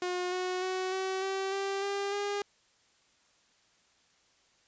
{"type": "tone with pitch steps", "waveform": "sawtooth", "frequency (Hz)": [360, 366.3, 372.7, 379.2, 385.8, 392.6, 399.4, 406.4], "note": ["F#4", "F#4", "F#4", "F#4", "G4", "G4", "G4", "G#4"], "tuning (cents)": [-47, -17, 13, 43, -28, 3, 32, -38], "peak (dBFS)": -27, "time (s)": [0.02, 2.42], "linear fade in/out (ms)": 2, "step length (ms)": 300, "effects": ["white hiss -67 dBFS RMS until 4.67 s", "resampled to 16000 Hz"]}